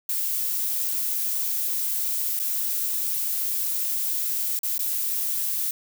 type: noise with dropouts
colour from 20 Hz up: violet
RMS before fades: -26 dBFS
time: 0.09-5.71 s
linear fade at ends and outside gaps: 2 ms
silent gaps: 2.392-2.398 / 4.591-4.632 / 4.781-4.792 s
effects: none